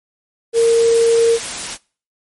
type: tone in noise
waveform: sine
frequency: 461.1 Hz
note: A#4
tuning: 19 cents flat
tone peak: -9 dBFS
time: 0.53-1.39 s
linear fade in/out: 50 ms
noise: white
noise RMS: -25 dBFS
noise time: 0.53-1.78 s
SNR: +13 dB
effects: noise-tail reverb RT60 0.4 s tail -24 dB re dry + MP3 48 kbps